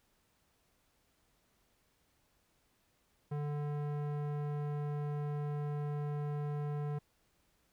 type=tone with low-pass filter; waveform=square; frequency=146.83 Hz; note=D3; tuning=in tune; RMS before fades=-37 dBFS; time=3.31-6.99 s; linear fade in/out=10 ms; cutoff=1100 Hz; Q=0.67; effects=pink hiss -74 dBFS RMS until 7.72 s